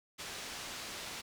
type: low-pass noise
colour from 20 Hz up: white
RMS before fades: -44 dBFS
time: 0.18-1.22 s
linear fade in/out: 20 ms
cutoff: 5700 Hz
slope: 12 dB/octave
effects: none